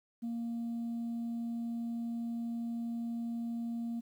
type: tone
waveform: sine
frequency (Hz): 233.1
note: A#3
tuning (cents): 0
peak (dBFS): -32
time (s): 0.22-4.01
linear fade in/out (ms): 20
effects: tanh soft clip ceiling -33 dBFS + 11-bit